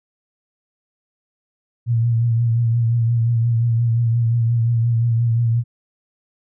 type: tone with vibrato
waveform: sine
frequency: 116.54 Hz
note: A#2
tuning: in tune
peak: -14 dBFS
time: 1.86-5.64 s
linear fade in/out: 50 ms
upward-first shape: triangle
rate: 5.7 Hz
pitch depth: 50 cents each way
effects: none